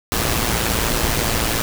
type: noise with amplitude modulation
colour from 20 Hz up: pink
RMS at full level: -17 dBFS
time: 0.12-1.62 s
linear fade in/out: 0 ms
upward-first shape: sine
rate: 114 Hz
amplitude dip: 60%
effects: none